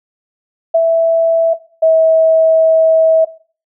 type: tone pair in turn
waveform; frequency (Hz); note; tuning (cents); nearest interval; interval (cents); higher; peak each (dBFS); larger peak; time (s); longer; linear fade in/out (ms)
sine; 659.3 / 645; E5 / E5; 0 / -38; unison; 38; first; -6; neither; 0.74-1.54 / 1.82-3.25; second; 10
effects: noise-tail reverb RT60 0.4 s tail -17 dB re dry

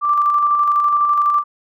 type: tone with tremolo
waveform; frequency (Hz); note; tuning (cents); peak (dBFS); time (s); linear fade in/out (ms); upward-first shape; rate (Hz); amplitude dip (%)
sine; 1175; D6; +1; -11; 0.01-1.44; 50; square; 12; 30
effects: none

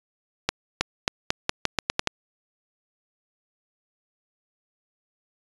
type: accelerating click train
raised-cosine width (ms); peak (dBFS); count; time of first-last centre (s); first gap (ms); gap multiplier
0.2; -3; 10; 0.49-2.074; 320; 0.84
effects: resampled to 22050 Hz

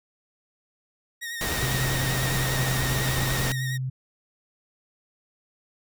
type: tone with vibrato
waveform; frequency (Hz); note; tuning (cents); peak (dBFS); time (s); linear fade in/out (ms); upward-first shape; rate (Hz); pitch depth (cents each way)
sawtooth; 1864.7; A#6; 0; -28; 1.21-3.78; 20; sine; 10; 40
type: noise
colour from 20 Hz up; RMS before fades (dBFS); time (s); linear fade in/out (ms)
pink; -28; 1.41-3.52; 0
type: tone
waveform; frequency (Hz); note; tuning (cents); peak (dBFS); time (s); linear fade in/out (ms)
sine; 130.1; C3; -9; -26; 1.62-3.9; 10
effects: none

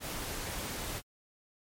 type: noise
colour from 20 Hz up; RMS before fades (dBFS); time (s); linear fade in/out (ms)
pink; -38; 0-1.02; 50
effects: MP3 64 kbps

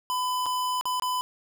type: tone with dropouts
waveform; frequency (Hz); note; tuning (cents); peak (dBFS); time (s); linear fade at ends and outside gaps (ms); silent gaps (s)
square; 1004; B5; +28; -26; 0.1-1.21; 0; 0.459-0.464 / 0.811-0.855 / 0.998-1.022
effects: none

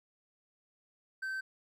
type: tone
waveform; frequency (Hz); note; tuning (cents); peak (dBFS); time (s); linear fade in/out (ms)
triangle; 1547; G6; -23; -33; 1.22-1.41; 10
effects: none

